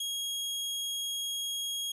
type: tone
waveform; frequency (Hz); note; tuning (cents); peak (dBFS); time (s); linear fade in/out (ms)
sawtooth; 3285; G#7; -20; -29; 0-1.92; 5
effects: resampled to 32000 Hz